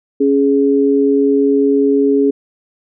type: tone pair together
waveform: sine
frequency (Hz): 277.3 / 417.3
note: C#4 / G#4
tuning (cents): +1 / +8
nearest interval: perfect fifth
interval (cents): 707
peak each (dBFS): -12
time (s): 0.2-2.31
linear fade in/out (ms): 10
effects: none